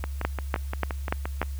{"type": "two click trains", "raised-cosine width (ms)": 0.5, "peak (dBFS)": [-9, -15], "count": [5, 9], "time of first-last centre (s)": [[0.25, 1.416], [0.04, 1.429]], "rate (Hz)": [3.43, 5.76], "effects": ["added 69 Hz sine -30 dBFS peak until 1.59 s", "white hiss -52 dBFS RMS until 1.59 s"]}